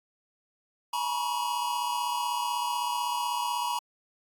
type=tone cluster; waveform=square; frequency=850 / 960 / 996 / 1115 Hz; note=G#5 / B5 / B5 / C#6; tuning=+40 / -49 / +14 / +10 cents; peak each=-37 / -30 / -39 / -38 dBFS; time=0.93-3.79 s; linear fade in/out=5 ms; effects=AAC 64 kbps